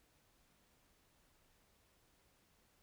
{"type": "silence", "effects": ["pink hiss -73 dBFS RMS until 2.82 s"]}